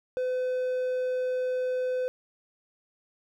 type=tone; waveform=triangle; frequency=507 Hz; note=B4; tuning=45 cents sharp; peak=-24 dBFS; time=0.17-2.08 s; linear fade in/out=0 ms; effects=none

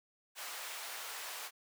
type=high-pass noise; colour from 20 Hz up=pink; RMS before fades=-44 dBFS; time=0.35-1.51 s; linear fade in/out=50 ms; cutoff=830 Hz; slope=12 dB/octave; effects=high-pass 400 Hz 12 dB/octave

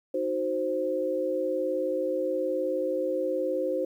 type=chord; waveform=sine; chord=C diminished; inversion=first; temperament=equal; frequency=311.1 / 370 / 523.3 Hz; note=Eb4 / Gb4 / C5; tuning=0 / 0 / 0 cents; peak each=-33 / -32 / -27 dBFS; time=0.14-3.85 s; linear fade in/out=5 ms; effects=10-bit

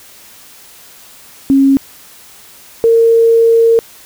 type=tone pair in turn; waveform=sine; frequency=272.5 / 458.3 Hz; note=C#4 / A#4; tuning=-29 / -29 cents; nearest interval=major sixth; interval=900 cents; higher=second; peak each=-5 dBFS; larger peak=neither; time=1.5-1.77 / 2.84-3.79 s; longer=second; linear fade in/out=0 ms; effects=white hiss -39 dBFS RMS until 4.05 s

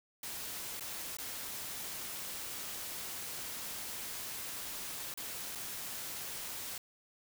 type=noise with dropouts; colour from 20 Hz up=white; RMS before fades=-42 dBFS; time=0.23-6.78 s; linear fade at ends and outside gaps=2 ms; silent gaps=0.797-0.807 / 1.17-1.185 / 5.14-5.174 / 5.551-5.555 s; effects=none

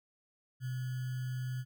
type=tone with sample-and-hold; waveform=sine; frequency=127.1 Hz; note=C3; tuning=50 cents flat; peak=-34 dBFS; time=0.6-1.65 s; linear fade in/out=50 ms; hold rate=1575 Hz; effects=none

